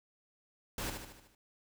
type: noise with echo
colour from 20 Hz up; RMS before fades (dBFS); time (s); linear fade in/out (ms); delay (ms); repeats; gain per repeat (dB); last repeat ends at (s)
pink; -38; 0.78-0.9; 2; 75; 6; -5; 1.35
effects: none

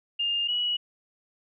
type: tone pair in turn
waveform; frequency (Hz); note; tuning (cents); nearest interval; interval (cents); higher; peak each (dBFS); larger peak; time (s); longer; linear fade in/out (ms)
sine; 2816 / 2924; F7 / F#7; +14 / -21; minor second; 65; second; -24; neither; 0.19-0.48 / 0.48-0.77; neither; 10
effects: none

